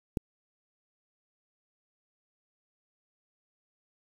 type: click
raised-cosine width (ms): 3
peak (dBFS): -15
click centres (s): 0.172
effects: 7-bit